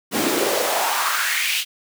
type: noise with high-pass filter sweep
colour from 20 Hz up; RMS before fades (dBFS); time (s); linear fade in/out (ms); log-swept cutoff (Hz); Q
pink; -21; 0.11-1.65; 50; 230 to 3100; 3.1
effects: none